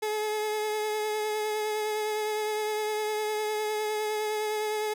30% pulse tone with vibrato, 426.6 Hz, G#4, 46 cents sharp, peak -25 dBFS, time 0.02-4.94 s, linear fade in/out 10 ms, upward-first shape triangle, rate 9.8 Hz, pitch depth 23 cents each way, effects none

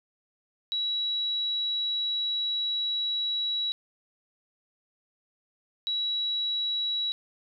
sine tone pair in turn, 3900 / 3900 Hz, B7 / B7, -23 / -23 cents, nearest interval unison, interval 0 cents, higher neither, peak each -26 dBFS, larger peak neither, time 0.72-3.72 / 5.87-7.12 s, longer first, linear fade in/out 0 ms, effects none

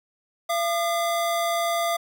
square tone pair together, 680 / 1211.6 Hz, F5 / D#6, -46 / -46 cents, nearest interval minor seventh, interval 1000 cents, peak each -24 / -29 dBFS, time 0.49-1.97 s, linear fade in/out 10 ms, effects none

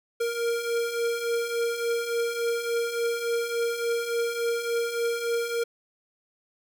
square beating tone pair, 465.1 / 468.6 Hz, A#4 / A#4, -4 / +9 cents, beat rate 3.5 Hz, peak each -33 / -27 dBFS, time 0.2-5.64 s, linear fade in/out 10 ms, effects none

